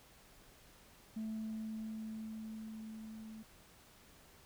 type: tone with level ramp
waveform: sine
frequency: 219.3 Hz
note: A3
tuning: 6 cents flat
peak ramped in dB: -36 to -47 dBFS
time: 1.16-3.43 s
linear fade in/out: 10 ms
effects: tanh soft clip ceiling -36 dBFS + pink hiss -62 dBFS RMS until 4.45 s